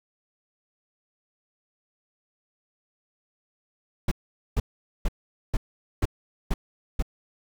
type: noise bursts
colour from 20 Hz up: brown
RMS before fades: -22 dBFS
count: 7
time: 4.08-7.025 s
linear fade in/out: 5 ms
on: 35 ms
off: 450 ms
effects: none